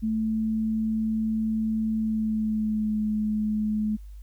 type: tone with pitch glide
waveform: sine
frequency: 220 to 213.6 Hz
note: A3 to G#3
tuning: 0 to +49 cents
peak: -23 dBFS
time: 0.02-3.97 s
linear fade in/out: 20 ms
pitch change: -51 cents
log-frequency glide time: 1.97-3.01 s
effects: added 50 Hz sine -39 dBFS peak until 4.22 s + white hiss -66 dBFS RMS until 4.22 s